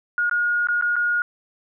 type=tone with dropouts; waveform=sine; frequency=1435 Hz; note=F6; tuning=47 cents sharp; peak=-18 dBFS; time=0.18-1.22 s; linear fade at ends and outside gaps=1 ms; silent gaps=0.296-0.312 / 0.671-0.686 / 0.812-0.823 / 0.957-0.964 s; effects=none